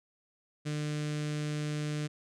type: tone with notch filter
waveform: sawtooth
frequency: 150 Hz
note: D3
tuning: 37 cents sharp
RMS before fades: -34 dBFS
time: 0.65-2.08 s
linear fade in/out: 20 ms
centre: 870 Hz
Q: 0.9
effects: resampled to 22050 Hz